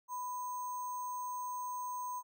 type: tone with sample-and-hold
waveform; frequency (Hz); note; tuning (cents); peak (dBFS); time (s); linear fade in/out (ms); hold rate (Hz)
sine; 995; B5; +13; -37; 0.08-2.23; 50; 7350
effects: none